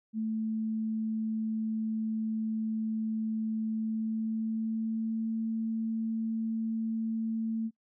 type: tone with pitch glide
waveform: sine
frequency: 220 to 223.8 Hz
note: A3 to A3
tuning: 0 to +30 cents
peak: -29 dBFS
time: 0.13-7.71 s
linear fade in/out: 50 ms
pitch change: +30 cents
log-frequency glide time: 3.67-5.34 s
effects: noise-tail reverb RT60 0.1 s tail -26 dB re dry